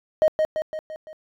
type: tone with echo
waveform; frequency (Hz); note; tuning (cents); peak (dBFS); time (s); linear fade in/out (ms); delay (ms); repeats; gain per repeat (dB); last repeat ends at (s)
triangle; 624; D#5; +5; -10; 0.22-0.28; 0; 170; 5; -5; 1.13
effects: tanh soft clip ceiling -10 dBFS